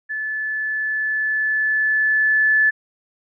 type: tone with level ramp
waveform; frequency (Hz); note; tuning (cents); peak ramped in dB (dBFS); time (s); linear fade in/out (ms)
sine; 1735; A6; -25; -23 to -12; 0.09-2.71; 20
effects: none